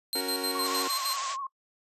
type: tone with tremolo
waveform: sawtooth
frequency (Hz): 4148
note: C8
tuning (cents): -16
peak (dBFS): -25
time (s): 0.13-1.16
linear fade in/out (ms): 0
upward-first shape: square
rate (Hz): 6.5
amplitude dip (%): 70
type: chord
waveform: sawtooth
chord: F# major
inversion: second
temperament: equal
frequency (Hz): 277.2 / 370 / 466.2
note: C#4 / F#4 / A#4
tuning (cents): 0 / 0 / 0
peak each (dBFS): -32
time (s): 0.15-0.88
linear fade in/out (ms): 5
type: tone with vibrato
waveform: sine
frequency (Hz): 1091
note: C#6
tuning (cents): -28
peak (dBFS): -32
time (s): 0.55-1.47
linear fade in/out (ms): 5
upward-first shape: sine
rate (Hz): 12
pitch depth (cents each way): 61
type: band-pass noise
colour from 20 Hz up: white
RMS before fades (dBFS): -37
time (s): 0.62-1.37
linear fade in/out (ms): 50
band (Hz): 530 to 7900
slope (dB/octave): 96
effects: noise-tail reverb RT60 0.1 s tail -22 dB re dry + resampled to 32000 Hz